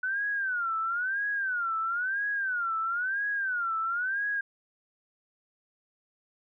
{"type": "tone with vibrato", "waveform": "sine", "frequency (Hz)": 1480, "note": "F#6", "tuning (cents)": 0, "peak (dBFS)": -27, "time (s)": [0.03, 4.41], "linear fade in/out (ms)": 5, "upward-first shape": "sine", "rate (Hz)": 1, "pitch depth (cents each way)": 200, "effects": []}